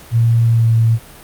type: tone with pitch glide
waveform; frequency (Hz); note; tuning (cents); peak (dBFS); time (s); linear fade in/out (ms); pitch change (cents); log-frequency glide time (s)
sine; 116 to 113.74; A#2 to A#2; -8 to -42; -9; 0.11-0.99; 50; -34; 0.44-0.74
effects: pink hiss -39 dBFS RMS until 1.23 s + Opus 48 kbps